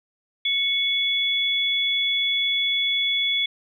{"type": "tone pair together", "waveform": "sine", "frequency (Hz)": [2207, 3421], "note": ["C#7", "A7"], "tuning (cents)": [-8, -49], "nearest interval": "minor sixth", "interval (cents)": 759, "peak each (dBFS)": [-25, -21], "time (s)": [0.45, 3.46], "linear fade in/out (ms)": 5, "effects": []}